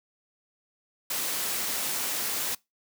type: noise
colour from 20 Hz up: white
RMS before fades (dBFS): -30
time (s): 1.1-2.55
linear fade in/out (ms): 5
effects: noise-tail reverb RT60 0.2 s tail -23 dB re dry + high-pass 150 Hz 12 dB/octave